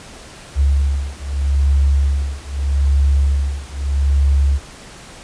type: beating tone pair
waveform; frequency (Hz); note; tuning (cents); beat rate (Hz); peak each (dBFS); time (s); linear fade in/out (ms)
sine; 69.3 / 70.1; C#2 / C#2; 0 / +20; 0.8; -16; 0.55-4.6; 50
effects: pink hiss -38 dBFS RMS until 5.23 s + resampled to 22050 Hz